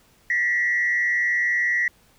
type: tone with frequency modulation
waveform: sine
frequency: 1930 Hz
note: B6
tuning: 40 cents flat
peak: -18 dBFS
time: 0.3-1.88 s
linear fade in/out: 2 ms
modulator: 144 Hz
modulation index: 0.58
effects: tanh soft clip ceiling -14 dBFS + pink hiss -58 dBFS RMS until 2.18 s